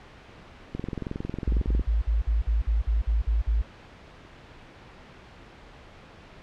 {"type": "click train", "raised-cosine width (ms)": 3, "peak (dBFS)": -18, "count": 24, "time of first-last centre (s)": [0.75, 1.795], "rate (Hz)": 22}
{"type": "tone bursts", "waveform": "sine", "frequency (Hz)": 54.9, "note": "A1", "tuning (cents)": -3, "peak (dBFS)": -20, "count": 11, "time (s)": [1.47, 3.62], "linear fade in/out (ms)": 10, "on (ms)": 150, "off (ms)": 50}
{"effects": ["pink hiss -48 dBFS RMS until 6.42 s", "low-pass 3000 Hz 12 dB/octave"]}